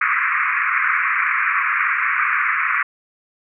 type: band-pass noise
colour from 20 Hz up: pink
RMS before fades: -19 dBFS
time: 0.01-2.83 s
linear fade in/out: 5 ms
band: 1100 to 2400 Hz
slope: 96 dB/octave
effects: none